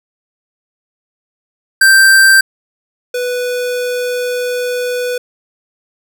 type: tone pair in turn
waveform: square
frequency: 1568 / 493.9 Hz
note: G6 / B4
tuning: 0 / 0 cents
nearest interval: octave + minor sixth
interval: 2000 cents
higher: first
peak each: -5 / -16 dBFS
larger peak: first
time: 1.81-2.41 / 3.14-5.18 s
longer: second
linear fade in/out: 5 ms
effects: none